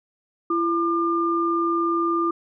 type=tone pair together; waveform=sine; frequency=336.7 / 1200 Hz; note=E4 / D6; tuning=+37 / +37 cents; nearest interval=octave + minor seventh; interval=2200 cents; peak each=-22 dBFS; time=0.5-2.31 s; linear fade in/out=5 ms; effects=none